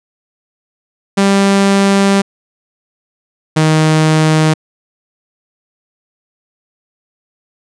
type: tone pair in turn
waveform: sawtooth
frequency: 197.3 / 156.6 Hz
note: G3 / D#3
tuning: +11 / +11 cents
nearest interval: major third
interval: 400 cents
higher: first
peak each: -4 dBFS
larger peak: neither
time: 1.17-2.22 / 3.56-4.54 s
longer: first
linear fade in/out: 10 ms
effects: resampled to 22050 Hz